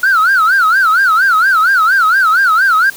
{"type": "tone with vibrato", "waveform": "sine", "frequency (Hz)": 1423, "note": "F6", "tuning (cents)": 32, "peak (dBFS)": -5, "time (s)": [0.03, 2.9], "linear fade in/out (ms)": 5, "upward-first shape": "sine", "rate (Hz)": 4.3, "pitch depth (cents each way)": 210, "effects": ["tanh soft clip ceiling -5 dBFS", "white hiss -33 dBFS RMS until 2.96 s"]}